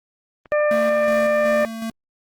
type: clicks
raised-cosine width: 0.5 ms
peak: -27 / -30 / -22 / -29 dBFS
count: 4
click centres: 0.458 / 0.603 / 0.743 / 0.861 s
type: harmonic tone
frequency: 597 Hz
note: D5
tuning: 28 cents sharp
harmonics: 1 / 2 / 3 / 4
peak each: -16 / -27 / -26 / -33 dBFS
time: 0.52-1.65 s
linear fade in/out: 0 ms
type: tone with tremolo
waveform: square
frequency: 225.4 Hz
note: A3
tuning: 42 cents sharp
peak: -25 dBFS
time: 0.71-1.9 s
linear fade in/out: 2 ms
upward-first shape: square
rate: 2.7 Hz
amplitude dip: 40%
effects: Opus 24 kbps